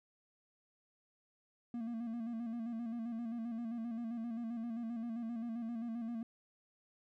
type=tone with vibrato; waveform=triangle; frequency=231.3 Hz; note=A#3; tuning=13 cents flat; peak=-36 dBFS; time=1.74-6.23 s; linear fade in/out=2 ms; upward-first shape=square; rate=7.6 Hz; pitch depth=49 cents each way; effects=none